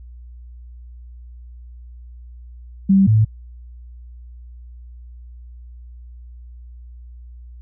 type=tone pair in turn; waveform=sine; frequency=194.2 / 108.99 Hz; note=G3 / A2; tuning=-16 / -16 cents; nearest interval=minor seventh; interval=1000 cents; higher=first; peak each=-9 / -10 dBFS; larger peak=first; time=2.89-3.07 / 3.07-3.25 s; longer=neither; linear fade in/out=10 ms; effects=added 60 Hz sine -36 dBFS peak until 7.61 s